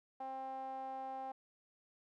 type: tone with band-pass filter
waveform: sawtooth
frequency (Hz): 264.7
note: C4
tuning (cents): +20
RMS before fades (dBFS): -44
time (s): 0.2-1.32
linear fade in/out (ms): 5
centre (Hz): 760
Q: 6.9
effects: none